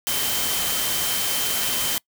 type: tone in noise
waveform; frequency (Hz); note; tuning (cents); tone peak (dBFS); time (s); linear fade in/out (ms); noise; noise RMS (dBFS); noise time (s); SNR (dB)
sine; 3107; G7; -16; -30; 0.07-1.98; 0; white; -24; 0.07-1.98; -9
effects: noise-tail reverb RT60 0.1 s tail -25 dB re dry